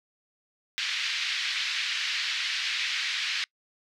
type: band-pass noise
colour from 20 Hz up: pink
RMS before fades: -30 dBFS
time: 0.78-3.44 s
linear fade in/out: 0 ms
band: 1900 to 4700 Hz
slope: 24 dB/octave
effects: noise-tail reverb RT60 0.1 s tail -26 dB re dry